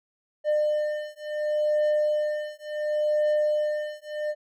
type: beating tone pair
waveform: triangle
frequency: 602 / 602.7 Hz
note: D5 / D5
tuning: +43 / +45 cents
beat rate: 0.7 Hz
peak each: -24 dBFS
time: 0.44-4.35 s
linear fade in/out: 50 ms
effects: none